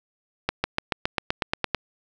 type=accelerating click train; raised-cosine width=0.3 ms; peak=-6 dBFS; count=11; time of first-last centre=0.49-1.747 s; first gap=150 ms; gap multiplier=0.96; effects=none